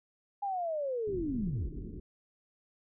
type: linear sweep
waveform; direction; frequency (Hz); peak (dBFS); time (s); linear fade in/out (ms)
sine; down; 822 to 41.73; -31; 0.42-1.69; 10
type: low-pass noise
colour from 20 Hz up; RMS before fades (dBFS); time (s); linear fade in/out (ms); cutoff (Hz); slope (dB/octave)
pink; -41; 1.07-2; 5; 380; 48
effects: none